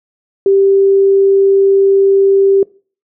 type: tone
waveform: sine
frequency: 392 Hz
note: G4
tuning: in tune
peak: -6 dBFS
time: 0.46-2.63 s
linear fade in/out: 2 ms
effects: noise-tail reverb RT60 0.4 s tail -23 dB re dry